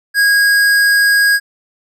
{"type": "tone with tanh clipping", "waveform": "sine", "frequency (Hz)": 1641, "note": "G#6", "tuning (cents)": -21, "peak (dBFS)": -10, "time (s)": [0.14, 1.4], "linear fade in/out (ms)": 50, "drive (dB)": 18, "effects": []}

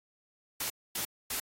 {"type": "noise bursts", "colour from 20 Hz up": "white", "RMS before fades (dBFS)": -34, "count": 3, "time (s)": [0.6, 1.4], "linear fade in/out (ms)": 5, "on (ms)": 100, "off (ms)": 250, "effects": ["AAC 48 kbps"]}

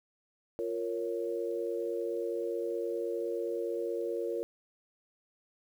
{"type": "chord", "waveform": "sine", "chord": "Bb minor", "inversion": "second", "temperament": "equal with one note detuned", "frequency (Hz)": [349.2, 464.8, 554.4], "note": ["F4", "Bb4", "Db5"], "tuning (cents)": [0, -5, 0], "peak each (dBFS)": [-36, -34, -38], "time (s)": [0.59, 4.43], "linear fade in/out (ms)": 0, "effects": ["10-bit"]}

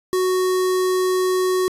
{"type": "tone with notch filter", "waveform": "square", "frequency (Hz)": 370, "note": "F#4", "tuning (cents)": 0, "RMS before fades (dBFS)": -19, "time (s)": [0.13, 1.68], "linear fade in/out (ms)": 0, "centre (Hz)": 2500, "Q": 1.7, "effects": ["resampled to 32000 Hz", "9-bit"]}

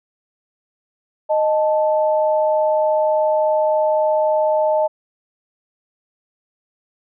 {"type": "tone pair together", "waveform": "sine", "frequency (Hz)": [619.4, 876], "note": ["D#5", "A5"], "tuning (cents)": [-8, -8], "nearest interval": "tritone", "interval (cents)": 600, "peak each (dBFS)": [-15, -20], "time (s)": [1.29, 4.88], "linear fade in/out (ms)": 20, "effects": []}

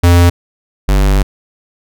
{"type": "tone pair in turn", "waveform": "square", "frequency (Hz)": [87, 48.83], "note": ["F2", "G1"], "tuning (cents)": [-6, -6], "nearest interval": "minor seventh", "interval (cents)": 1000, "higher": "first", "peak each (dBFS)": [-5, -8], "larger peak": "first", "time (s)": [[0.03, 0.3], [0.88, 1.23]], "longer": "second", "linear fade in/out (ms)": 10, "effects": []}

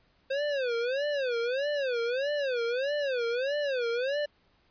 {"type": "tone with vibrato", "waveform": "square", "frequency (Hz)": 523.3, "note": "C5", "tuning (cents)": 0, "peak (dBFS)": -28, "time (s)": [0.3, 4.26], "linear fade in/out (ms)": 10, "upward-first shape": "sine", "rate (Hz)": 1.6, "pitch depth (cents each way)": 210, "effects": ["pink hiss -67 dBFS RMS until 4.7 s", "resampled to 11025 Hz"]}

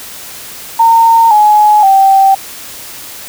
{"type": "tone with pitch steps", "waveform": "sine", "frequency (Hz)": [914, 843, 777.5], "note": ["A#5", "G#5", "G5"], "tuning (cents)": [-34, 26, -14], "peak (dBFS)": -3, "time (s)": [0.79, 2.35], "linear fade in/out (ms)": 10, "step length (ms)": 520, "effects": ["white hiss -28 dBFS RMS until 3.28 s"]}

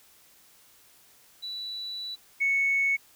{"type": "tone pair in turn", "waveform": "sine", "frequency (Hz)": [3951, 2212], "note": ["B7", "C#7"], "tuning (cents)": [0, -4], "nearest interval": "minor seventh", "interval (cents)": 1004, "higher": "first", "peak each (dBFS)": [-33, -21], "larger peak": "second", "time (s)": [[1.42, 2.16], [2.4, 2.97]], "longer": "first", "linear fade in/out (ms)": 20, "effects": ["tanh soft clip ceiling -17 dBFS", "white hiss -58 dBFS RMS until 3.15 s"]}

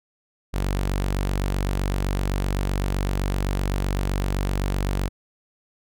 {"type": "tone", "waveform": "sawtooth", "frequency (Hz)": 47.82, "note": "G1", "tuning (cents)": -42, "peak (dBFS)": -18, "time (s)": [0.53, 5.09], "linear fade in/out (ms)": 20, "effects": []}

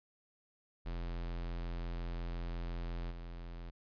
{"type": "tone with level steps", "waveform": "square", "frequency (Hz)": 42.83, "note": "F1", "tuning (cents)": -33, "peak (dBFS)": [-38, -44], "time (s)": [0.85, 3.71], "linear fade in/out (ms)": 20, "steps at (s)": 3.1, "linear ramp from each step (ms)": 20, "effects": ["resampled to 11025 Hz"]}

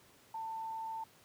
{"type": "tone", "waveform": "sine", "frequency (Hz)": 893, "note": "A5", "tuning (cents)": 25, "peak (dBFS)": -38, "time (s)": [0.34, 1.04], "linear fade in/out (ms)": 5, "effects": ["pink hiss -63 dBFS RMS until 1.24 s", "high-pass 100 Hz 12 dB/octave"]}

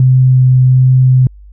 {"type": "tone with vibrato", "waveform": "sine", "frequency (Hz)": 128.7, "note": "C3", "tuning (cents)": -28, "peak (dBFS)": -4, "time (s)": [0, 1.27], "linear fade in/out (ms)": 2, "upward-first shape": "sine", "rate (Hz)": 1.3, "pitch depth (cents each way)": 8, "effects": ["added 50 Hz sine -33 dBFS peak until 1.52 s"]}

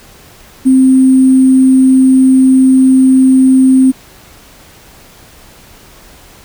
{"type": "tone with sample-and-hold", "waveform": "sine", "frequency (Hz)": 261.6, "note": "C4", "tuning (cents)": 0, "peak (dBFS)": -3, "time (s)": [0.65, 3.92], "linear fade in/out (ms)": 20, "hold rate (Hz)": 8820, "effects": ["pink hiss -39 dBFS RMS until 6.44 s"]}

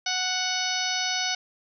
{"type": "harmonic tone", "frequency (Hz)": 740, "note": "F#5", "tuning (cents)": 0, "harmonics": [1, 2, 3, 4, 5, 6, 7, 8], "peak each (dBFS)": [-33, -33, -33, -33, -33, -33, -33, -33], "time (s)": [0.06, 1.35], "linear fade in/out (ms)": 5, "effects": []}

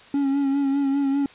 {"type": "tone with vibrato", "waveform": "triangle", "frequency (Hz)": 277.2, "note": "C#4", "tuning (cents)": 0, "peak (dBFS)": -17, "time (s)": [0.14, 1.26], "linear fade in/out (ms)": 2, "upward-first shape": "sine", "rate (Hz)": 5, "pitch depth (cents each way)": 38, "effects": ["white hiss -48 dBFS RMS until 1.34 s", "resampled to 8000 Hz"]}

